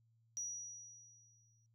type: tone with exponential decay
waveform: sine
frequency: 5810 Hz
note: F#8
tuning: 32 cents flat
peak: -37 dBFS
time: 0.37-1.66 s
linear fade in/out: 0 ms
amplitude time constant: 280 ms
effects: tanh soft clip ceiling -35 dBFS + added 114 Hz sine -70 dBFS peak until 1.74 s